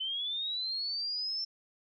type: linear sweep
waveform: sine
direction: up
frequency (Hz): 3032 to 5380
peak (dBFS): -32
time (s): 0-1.45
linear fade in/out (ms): 10
effects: none